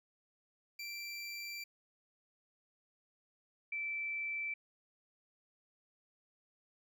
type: tone pair in turn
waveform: 25% pulse / sine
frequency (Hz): 2349 / 2327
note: D7 / D7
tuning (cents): 0 / -17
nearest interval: unison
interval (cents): 17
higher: first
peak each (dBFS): -38 / -36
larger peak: second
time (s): 0.79-1.64 / 3.72-4.54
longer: first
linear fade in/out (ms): 5
effects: none